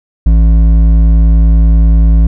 sine tone with hard clipping, 55.1 Hz, A1, 3 cents sharp, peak -5 dBFS, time 0.26-2.27 s, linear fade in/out 5 ms, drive 8 dB, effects none

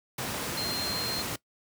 sine tone in noise, 4186 Hz, C8, in tune, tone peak -31 dBFS, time 0.57-1.22 s, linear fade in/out 5 ms, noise pink, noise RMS -33 dBFS, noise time 0.18-1.36 s, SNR -1 dB, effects noise-tail reverb RT60 0.1 s tail -20 dB re dry + high-pass 100 Hz 12 dB/octave

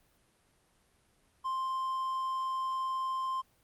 triangle tone, 1050 Hz, C6, 6 cents sharp, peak -29 dBFS, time 1.44-3.42 s, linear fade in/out 20 ms, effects pink hiss -69 dBFS RMS until 3.63 s + Opus 32 kbps

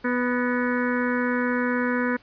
harmonic tone with a mistuned harmonic, 246.9 Hz, B3, in tune, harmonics 1 / 2 / 4 / 5 / 6 / 7 / 8 / 9, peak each -24 / -28 / -32 / -37 / -30 / -32 / -37 / -39 dBFS, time 0.04-2.17 s, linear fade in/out 10 ms, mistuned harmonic 8, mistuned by -59 cents, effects pink hiss -54 dBFS RMS until 2.22 s + resampled to 11025 Hz

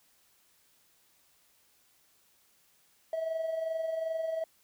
triangle tone with amplitude modulation, 648 Hz, E5, 30 cents flat, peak -25 dBFS, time 3.13-4.44 s, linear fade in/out 2 ms, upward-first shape sine, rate 22.6 Hz, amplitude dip 60%, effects tanh soft clip ceiling -25 dBFS + white hiss -67 dBFS RMS until 4.63 s

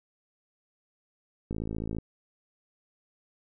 click train, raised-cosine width 3 ms, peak -21 dBFS, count 27, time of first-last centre 1.51-1.985 s, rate 54.7 Hz, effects none

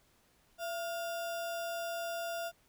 sine tone with sample-and-hold, 676 Hz, E5, 43 cents sharp, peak -35 dBFS, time 0.58-2.52 s, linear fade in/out 50 ms, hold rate 2100 Hz, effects pink hiss -69 dBFS RMS until 2.68 s

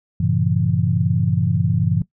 sine chord, G diminished seventh, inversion none, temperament equal with one note detuned, 98 / 116.54 / 138.59 / 168.37 Hz, G2 / Bb2 / Db3 / Fb3, 0 / 0 / 0 / +37 cents, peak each -21 / -22 / -21 / -20 dBFS, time 0.2-2.02 s, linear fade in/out 5 ms, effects noise-tail reverb RT60 0.1 s tail -18 dB re dry

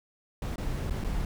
brown noise with dropouts, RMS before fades -31 dBFS, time 0.42-1.25 s, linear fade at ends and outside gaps 2 ms, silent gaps 0.559-0.58 / 0.899-0.907 / 1.04-1.045 s, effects none

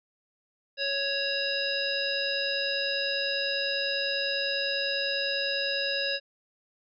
harmonic tone, 555 Hz, C#5, 2 cents sharp, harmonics 1 / 3 / 5 / 7 / 9, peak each -33 / -33 / -33 / -33 / -33 dBFS, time 0.77-6.2 s, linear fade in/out 50 ms, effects none

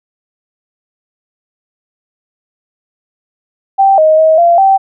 sine tone with pitch steps, 781 / 626 / 635 / 686 / 776 Hz, G5 / D#5 / D#5 / F5 / G5, -7 / +10 / +35 / -31 / -18 cents, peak -4 dBFS, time 3.78-4.78 s, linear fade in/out 20 ms, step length 200 ms, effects none

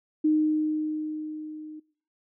sine tone with level ramp, 308.1 Hz, D#4, 17 cents flat, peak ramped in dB -18 to -39 dBFS, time 0.24-1.8 s, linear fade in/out 10 ms, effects noise-tail reverb RT60 0.5 s tail -22 dB re dry

